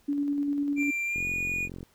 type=tone with tremolo; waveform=sine; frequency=286.3 Hz; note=D4; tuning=44 cents flat; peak=-24 dBFS; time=0.08-0.91 s; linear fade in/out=10 ms; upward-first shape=square; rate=10 Hz; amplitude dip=25%
type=tone with pitch glide; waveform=triangle; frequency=2366 to 2452 Hz; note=D7 to D#7; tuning=+12 to -26 cents; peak=-26 dBFS; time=0.76-1.69 s; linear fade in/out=50 ms; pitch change=+62 cents; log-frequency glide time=1.05-1.25 s
type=click train; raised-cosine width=3 ms; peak=-27 dBFS; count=31; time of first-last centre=1.16-1.83 s; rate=44.8 Hz
effects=pink hiss -64 dBFS RMS until 1.94 s